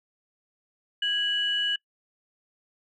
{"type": "tone pair together", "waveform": "sine", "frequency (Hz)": [1650.8, 2947], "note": ["G#6", "F#7"], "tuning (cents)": [-11, -8], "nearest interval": "minor seventh", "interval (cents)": 1003, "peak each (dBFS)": [-29, -24], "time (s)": [1.02, 1.76], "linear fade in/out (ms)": 5, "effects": ["noise-tail reverb RT60 0.1 s tail -25 dB re dry", "tanh soft clip ceiling -16 dBFS"]}